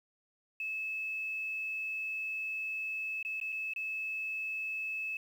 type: tone with dropouts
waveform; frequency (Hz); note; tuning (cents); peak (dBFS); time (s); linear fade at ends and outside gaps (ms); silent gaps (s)
sine; 2600; E7; -24; -34; 0.6-5.17; 2; 3.228-3.249 / 3.401-3.413 / 3.522-3.525 / 3.736-3.761
effects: 10-bit